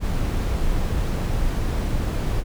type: noise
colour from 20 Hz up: brown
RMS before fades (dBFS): -22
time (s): 0-2.44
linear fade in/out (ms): 50
effects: none